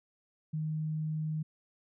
sine tone, 155.56 Hz, D#3, in tune, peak -31 dBFS, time 0.53-1.43 s, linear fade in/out 10 ms, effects none

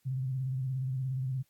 sine tone with vibrato, 130.81 Hz, C3, in tune, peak -30 dBFS, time 0.05-1.43 s, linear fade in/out 20 ms, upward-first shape square, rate 17 Hz, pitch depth 46 cents each way, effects white hiss -73 dBFS RMS until 1.49 s + AAC 64 kbps

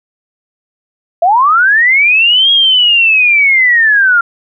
sine linear two-way sweep, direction up then down, 648 to 3295 to 1372 Hz, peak -5 dBFS, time 1.22-4.21 s, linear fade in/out 5 ms, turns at 2.51 s, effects none

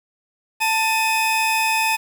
40% pulse tone pair together, 888.2 / 2523 Hz, A5 / D#7, +16 / +23 cents, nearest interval octave + tritone, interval 1807 cents, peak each -19 dBFS, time 0.6-1.97 s, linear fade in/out 20 ms, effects 7-bit

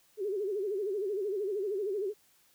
sine tone with vibrato, 401 Hz, G4, 39 cents sharp, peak -30 dBFS, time 0.17-2.14 s, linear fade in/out 50 ms, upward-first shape sine, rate 13 Hz, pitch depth 130 cents each way, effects white hiss -66 dBFS RMS until 2.54 s

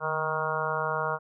harmonic tone with a mistuned harmonic, 157 Hz, D#3, 16 cents sharp, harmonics 1 / 3 / 4 / 5 / 6 / 7 / 8 / 9, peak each -38 / -34 / -34 / -37 / -34 / -33 / -36 / -33 dBFS, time 0-1.19 s, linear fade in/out 50 ms, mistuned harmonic 1, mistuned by -64 cents, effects none

